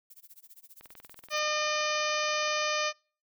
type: noise with tremolo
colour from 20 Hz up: violet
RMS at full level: -50 dBFS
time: 0.1-1.39 s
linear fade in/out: 5 ms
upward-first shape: sine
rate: 15 Hz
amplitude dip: 100%
type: click train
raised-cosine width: 0.3 ms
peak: -34 dBFS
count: 39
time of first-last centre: 0.81-2.62 s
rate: 21 Hz
type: harmonic tone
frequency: 606 Hz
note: D#5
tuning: 46 cents flat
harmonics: 1 / 2 / 3 / 4 / 5 / 6 / 7 / 8 / 9 / 10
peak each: -33 / -33 / -36 / -34 / -38 / -41 / -42 / -38 / -44 / -39 dBFS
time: 1.3-2.93 s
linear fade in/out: 50 ms
effects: noise-tail reverb RT60 0.4 s tail -25 dB re dry